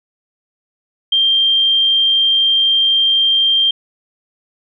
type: tone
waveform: sine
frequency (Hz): 3176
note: G7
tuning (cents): +22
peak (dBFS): -10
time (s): 1.12-3.71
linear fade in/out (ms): 5
effects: none